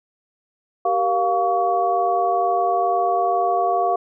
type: tone cluster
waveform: sine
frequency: 389.9 / 472.1 / 703 / 1128 Hz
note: G4 / A#4 / F5 / C#6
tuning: -9 / +22 / +11 / +30 cents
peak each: -25 / -27 / -18 / -25 dBFS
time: 0.85-3.96 s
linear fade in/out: 5 ms
effects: none